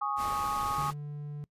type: chord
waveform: sine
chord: Ab suspended fourth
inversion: none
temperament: just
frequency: 830.6 / 1107.5 / 1245.9 Hz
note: Ab5 / Db6 / Eb6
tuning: 0 / -2 / +2 cents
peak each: -34 / -33 / -33 dBFS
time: 0.01-0.91 s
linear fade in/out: 10 ms
type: noise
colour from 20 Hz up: pink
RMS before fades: -41 dBFS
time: 0.16-0.94 s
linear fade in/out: 50 ms
type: tone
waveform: triangle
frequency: 146.83 Hz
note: D3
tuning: in tune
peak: -34 dBFS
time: 0.78-1.44 s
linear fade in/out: 0 ms
effects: noise-tail reverb RT60 0.1 s tail -23 dB re dry + resampled to 32000 Hz